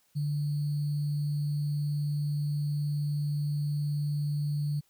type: tone with sample-and-hold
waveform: sine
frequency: 146.83 Hz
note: D3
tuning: in tune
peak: -27 dBFS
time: 0.15-4.81 s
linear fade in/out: 20 ms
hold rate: 4410 Hz
effects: white hiss -69 dBFS RMS until 4.89 s